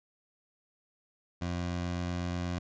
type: tone with pitch glide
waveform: 20% pulse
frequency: 87.7 to 88.26 Hz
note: F2 to F2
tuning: +8 to +19 cents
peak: -27 dBFS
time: 1.41-2.59 s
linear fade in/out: 10 ms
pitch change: +11 cents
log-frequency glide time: 1.56-2.13 s
effects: resampled to 16000 Hz